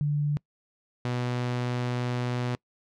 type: tone pair in turn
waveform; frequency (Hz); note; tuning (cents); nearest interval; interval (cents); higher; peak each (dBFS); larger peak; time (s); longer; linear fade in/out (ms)
sine / sawtooth; 146.83 / 123.11; D3 / B2; 0 / -5; minor third; 305; first; -23; neither; 0.01-0.37 / 1.05-2.55; second; 0
effects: noise-tail reverb RT60 0.1 s tail -25 dB re dry + low-pass 5000 Hz 12 dB/octave